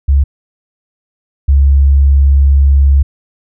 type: tone pair in turn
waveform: sine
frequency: 69.3 / 69.3 Hz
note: C#2 / C#2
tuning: 0 / 0 cents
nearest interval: unison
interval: 0 cents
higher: neither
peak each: -5 / -4 dBFS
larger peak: second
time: 0.08-0.24 / 1.48-3.03 s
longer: second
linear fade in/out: 10 ms
effects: none